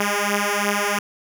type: beating tone pair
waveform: 5% pulse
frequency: 202.9 / 205.8 Hz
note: G#3 / G#3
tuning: -40 / -16 cents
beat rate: 2.9 Hz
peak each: -11 dBFS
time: 0-0.99 s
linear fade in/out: 5 ms
effects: none